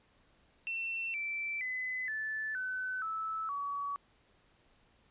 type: tone with pitch steps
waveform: sine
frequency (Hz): 2695 / 2333 / 2019 / 1747.5 / 1512.5 / 1309.1 / 1133.1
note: E7 / D7 / B6 / A6 / F#6 / E6 / C#6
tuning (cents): +38 / -12 / +38 / -12 / +38 / -12 / +38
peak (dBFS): -34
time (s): 0.67-3.96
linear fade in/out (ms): 0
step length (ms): 470
effects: pink hiss -68 dBFS RMS until 5.1 s + resampled to 8000 Hz